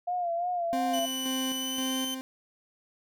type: tone with vibrato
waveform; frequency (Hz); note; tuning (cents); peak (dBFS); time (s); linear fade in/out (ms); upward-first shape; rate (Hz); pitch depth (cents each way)
sine; 698.5; F5; 0; -27; 0.07-1.06; 10; sine; 2.9; 59
type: tone with tremolo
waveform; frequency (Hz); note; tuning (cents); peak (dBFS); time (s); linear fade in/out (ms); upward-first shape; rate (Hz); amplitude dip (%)
40% pulse; 261.6; C4; 0; -29; 0.73-2.21; 0; square; 1.9; 45
type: tone with pitch glide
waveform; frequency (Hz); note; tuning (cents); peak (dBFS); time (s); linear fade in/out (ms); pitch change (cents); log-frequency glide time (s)
sawtooth; 2982 to 3075; F#7 to G7; +13 to -34; -29; 0.93-2.15; 10; +53; 1.48-2.03
effects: none